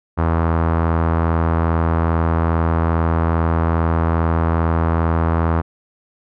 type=tone with low-pass filter; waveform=sawtooth; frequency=82.41 Hz; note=E2; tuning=in tune; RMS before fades=-17 dBFS; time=0.17-5.62 s; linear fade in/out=20 ms; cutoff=1200 Hz; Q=2.1; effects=none